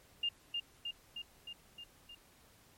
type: tone with echo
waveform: sine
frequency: 2813 Hz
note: F7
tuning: 12 cents sharp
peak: -31 dBFS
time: 0.23-0.29 s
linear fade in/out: 5 ms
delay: 310 ms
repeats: 6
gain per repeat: -3 dB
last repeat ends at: 2.15 s
effects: pink hiss -64 dBFS RMS until 2.77 s + MP3 64 kbps